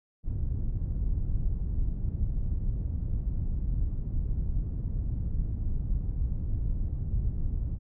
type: low-pass noise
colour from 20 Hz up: pink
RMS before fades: -29 dBFS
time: 0.23-7.79 s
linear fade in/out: 50 ms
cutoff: 100 Hz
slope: 12 dB/octave
effects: none